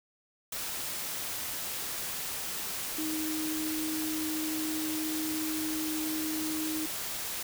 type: tone in noise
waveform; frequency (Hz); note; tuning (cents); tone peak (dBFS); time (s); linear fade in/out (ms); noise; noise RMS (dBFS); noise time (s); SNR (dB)
sine; 312.7; D#4; +9; -32; 2.98-6.86; 5; white; -36; 0.52-7.43; +1
effects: none